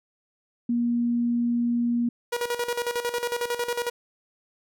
sine tone, 237.9 Hz, A#3, 35 cents sharp, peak -21 dBFS, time 0.69-2.09 s, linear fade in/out 5 ms
sawtooth tone with tremolo, 480 Hz, B4, 49 cents flat, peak -20 dBFS, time 2.32-3.9 s, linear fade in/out 10 ms, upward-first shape square, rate 11 Hz, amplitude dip 70%
effects none

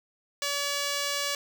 5% pulse tone, 570 Hz, C#5, 48 cents sharp, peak -16 dBFS, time 0.42-1.35 s, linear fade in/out 2 ms, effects 9-bit

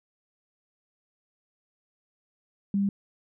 sine tone, 199.1 Hz, G3, 27 cents sharp, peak -22 dBFS, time 2.74-2.89 s, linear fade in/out 2 ms, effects none

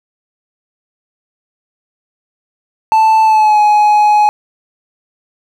triangle tone with pitch glide, 880 to 839.8 Hz, A5 to G#5, 0 to +19 cents, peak -4 dBFS, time 2.92-4.29 s, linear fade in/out 0 ms, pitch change -81 cents, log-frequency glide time 3.24-3.6 s, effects none

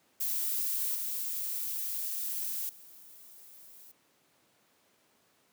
violet noise with level steps, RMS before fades -32 / -35 / -53 dBFS, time 0.2-3.92 s, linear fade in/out 10 ms, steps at 0.95 / 2.69 s, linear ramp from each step 2 ms, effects pink hiss -68 dBFS RMS until 5.52 s + high-pass 200 Hz 12 dB/octave

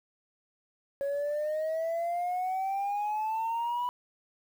sine exponential sweep, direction up, 554.4 to 987.8 Hz, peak -26 dBFS, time 1.01-3.89 s, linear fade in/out 0 ms, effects tanh soft clip ceiling -27 dBFS + 9-bit

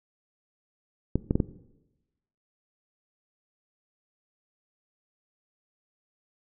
clicks, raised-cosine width 3 ms, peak -10 dBFS, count 4, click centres 1.156 / 1.309 / 1.355 / 1.402 s, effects noise-tail reverb RT60 1.0 s tail -17 dB re dry

